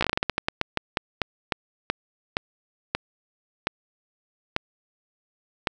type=slowing click train; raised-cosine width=0.3 ms; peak=-6 dBFS; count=22; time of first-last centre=0.01-5.672 s; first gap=15 ms; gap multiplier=1.24; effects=none